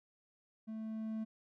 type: tone with level ramp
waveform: triangle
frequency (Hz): 220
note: A3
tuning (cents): 0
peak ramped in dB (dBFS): -39 to -34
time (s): 0.67-1.25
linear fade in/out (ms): 20
effects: none